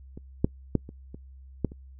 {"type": "clicks", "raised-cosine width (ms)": 3, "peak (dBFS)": [-27, -8, -9, -27, -27, -11, -30], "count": 7, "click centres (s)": [0.175, 0.445, 0.753, 0.891, 1.145, 1.647, 1.719], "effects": ["noise-tail reverb RT60 0.1 s tail -25 dB re dry", "added 66 Hz sine -45 dBFS peak until 1.99 s"]}